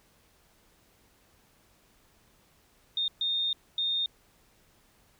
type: tone bursts at uneven times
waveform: sine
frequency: 3661 Hz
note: A#7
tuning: 32 cents flat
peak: -26 dBFS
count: 3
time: 2.97-3.08 / 3.21-3.53 / 3.78-4.06 s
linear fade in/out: 2 ms
effects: pink hiss -64 dBFS RMS until 5.19 s